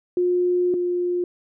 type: tone pair in turn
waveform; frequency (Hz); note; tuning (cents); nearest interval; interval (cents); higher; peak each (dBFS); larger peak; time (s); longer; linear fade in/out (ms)
sine; 357.4 / 354.5; F4 / F4; +40 / +26; unison; 14; first; -17 / -20; first; 0.17-0.74 / 0.74-1.24; first; 2
effects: none